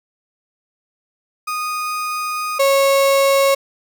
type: tone pair in turn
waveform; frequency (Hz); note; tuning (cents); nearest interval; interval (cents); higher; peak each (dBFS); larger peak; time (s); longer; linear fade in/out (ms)
35% pulse; 1238 / 549.2; D#6 / C#5; -9 / -16; octave + major second; 1407; first; -19 / -10; second; 1.47-2.59 / 2.59-3.55; first; 10
effects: none